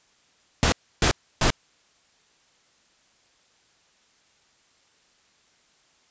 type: noise bursts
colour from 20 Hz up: pink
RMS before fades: -19 dBFS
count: 3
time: 0.63-1.503 s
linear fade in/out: 0 ms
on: 91 ms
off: 300 ms
effects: white hiss -62 dBFS RMS until 6.1 s + resampled to 16000 Hz